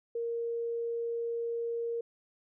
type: tone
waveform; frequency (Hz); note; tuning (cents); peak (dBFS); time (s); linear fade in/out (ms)
sine; 466.2; A#4; 0; -31; 0.15-2.01; 5
effects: none